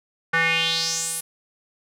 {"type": "tone with band-pass filter sweep", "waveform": "square", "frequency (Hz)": 164.81, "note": "E3", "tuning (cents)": 0, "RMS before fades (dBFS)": -23, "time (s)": [0.33, 1.21], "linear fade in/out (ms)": 10, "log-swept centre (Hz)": [1600, 11000], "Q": 4.1, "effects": []}